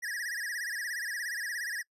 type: tone with vibrato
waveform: square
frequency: 1788 Hz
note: A6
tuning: 27 cents sharp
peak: -34 dBFS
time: 0.02-1.83 s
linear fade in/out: 20 ms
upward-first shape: sine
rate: 17 Hz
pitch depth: 160 cents each way
effects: noise-tail reverb RT60 0.1 s tail -25 dB re dry + resampled to 32000 Hz